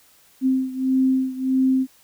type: beating tone pair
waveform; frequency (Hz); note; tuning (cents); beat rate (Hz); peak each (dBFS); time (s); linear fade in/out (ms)
sine; 261.2 / 262.8; C4 / C4; -3 / +8; 1.6; -19 / -22; 0.41-1.87; 50
effects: white hiss -55 dBFS RMS until 2.03 s